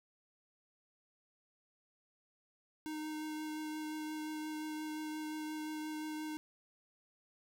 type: tone with vibrato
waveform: square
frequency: 308.4 Hz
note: D#4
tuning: 15 cents flat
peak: -40 dBFS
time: 2.86-6.37 s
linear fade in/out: 0 ms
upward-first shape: triangle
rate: 5.7 Hz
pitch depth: 12 cents each way
effects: none